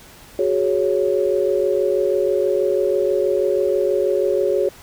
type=chord; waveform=sine; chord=F# suspended second; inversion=none; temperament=just; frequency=370 / 416.2 / 555 Hz; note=F#4 / G#4 / C#5; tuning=0 / +4 / +2 cents; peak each=-20 dBFS; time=0.39-4.69 s; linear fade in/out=2 ms; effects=pink hiss -44 dBFS RMS until 4.82 s